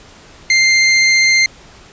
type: tone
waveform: sawtooth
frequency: 2095 Hz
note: C7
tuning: 2 cents sharp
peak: -5 dBFS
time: 0.5-1.46 s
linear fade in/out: 2 ms
effects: pink hiss -41 dBFS RMS until 1.92 s + resampled to 16000 Hz